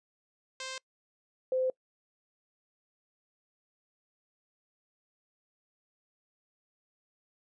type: tone pair in turn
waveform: 5% pulse / sine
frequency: 523.3 / 515.8 Hz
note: C5 / C5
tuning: 0 / -25 cents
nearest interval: unison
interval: 25 cents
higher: first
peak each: -26 dBFS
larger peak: neither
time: 0.6-0.78 / 1.52-1.7 s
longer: neither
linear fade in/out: 2 ms
effects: noise-tail reverb RT60 0.1 s tail -25 dB re dry + resampled to 22050 Hz